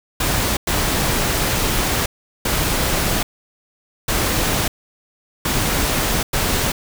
pink noise bursts at uneven times, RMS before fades -19 dBFS, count 6, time 0.2-0.57 / 0.67-2.06 / 2.45-3.23 / 4.08-4.68 / 5.45-6.23 / 6.33-6.72 s, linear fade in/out 5 ms, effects none

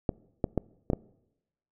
clicks, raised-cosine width 2 ms, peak -12 dBFS, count 5, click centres 0.092 / 0.442 / 0.577 / 0.901 / 0.933 s, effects noise-tail reverb RT60 0.9 s tail -23 dB re dry

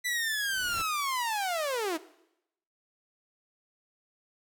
sawtooth linear sweep, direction down, 1996 to 300.6 Hz, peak -25 dBFS, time 0.04-1.98 s, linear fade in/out 20 ms
pink noise with exponential growth, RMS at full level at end -39 dBFS, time 0.13-0.82 s, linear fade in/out 5 ms, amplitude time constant 150 ms
effects noise-tail reverb RT60 0.8 s tail -17 dB re dry

